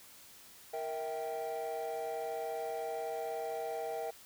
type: chord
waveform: triangle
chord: E diminished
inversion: second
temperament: equal with one note detuned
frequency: 466.2 / 650.6 / 784 Hz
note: Bb4 / E5 / G5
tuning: 0 / -23 / 0 cents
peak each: -37 / -37 / -38 dBFS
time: 0.73-4.11 s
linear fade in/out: 10 ms
effects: tanh soft clip ceiling -29 dBFS + white hiss -56 dBFS RMS until 4.25 s